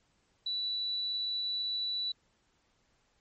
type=tone; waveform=sine; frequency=3951 Hz; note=B7; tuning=in tune; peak=-31 dBFS; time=0.46-2.12 s; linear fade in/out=5 ms; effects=pink hiss -72 dBFS RMS until 3.2 s + MP3 32 kbps